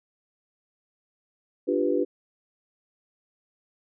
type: chord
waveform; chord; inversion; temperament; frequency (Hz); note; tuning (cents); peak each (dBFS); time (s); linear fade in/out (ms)
sine; G dominant seventh; second; equal; 293.7 / 349.2 / 392 / 493.9; D4 / F4 / G4 / B4; 0 / 0 / 0 / 0; -27; 1.67-2.05; 20
effects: none